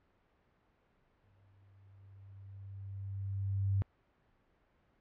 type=tone with exponential growth; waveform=sine; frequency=98 Hz; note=G2; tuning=in tune; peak=-27 dBFS; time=1.24-3.82 s; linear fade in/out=0 ms; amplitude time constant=560 ms; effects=pink hiss -72 dBFS RMS until 5 s + low-pass 2000 Hz 12 dB/octave